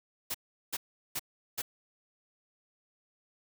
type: noise bursts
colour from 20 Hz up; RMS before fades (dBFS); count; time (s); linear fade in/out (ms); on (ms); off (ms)
white; -34; 4; 0.3-1.62; 10; 45; 380
effects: none